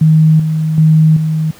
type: tone with tremolo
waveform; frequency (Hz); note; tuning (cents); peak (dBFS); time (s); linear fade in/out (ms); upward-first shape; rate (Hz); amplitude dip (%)
sine; 157.3; D#3; +19; -4; 0.01-1.51; 5; square; 1.3; 55
effects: pink hiss -40 dBFS RMS until 1.59 s + high-pass 80 Hz 12 dB/octave